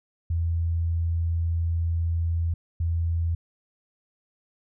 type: tone bursts at uneven times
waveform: sine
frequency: 83.6 Hz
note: E2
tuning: 25 cents sharp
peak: -22 dBFS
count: 2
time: 0.3-2.54 / 2.8-3.35 s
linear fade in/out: 5 ms
effects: none